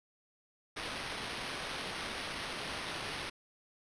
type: noise with sample-and-hold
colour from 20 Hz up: white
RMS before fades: -40 dBFS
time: 0.76-3.3 s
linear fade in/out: 10 ms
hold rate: 7350 Hz
effects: resampled to 22050 Hz